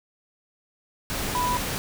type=tone in noise; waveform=sine; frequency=987.8 Hz; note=B5; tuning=in tune; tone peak=-23 dBFS; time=1.35-1.57 s; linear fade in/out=0 ms; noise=pink; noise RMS=-29 dBFS; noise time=1.1-1.78 s; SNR=+3 dB; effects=none